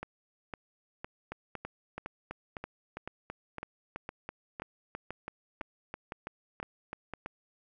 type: two click trains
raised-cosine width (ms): 0.5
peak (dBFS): -23 / -23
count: 15 / 19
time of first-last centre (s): 0.03-7.137 / 1.32-7.261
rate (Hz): 1.97 / 3.03
effects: none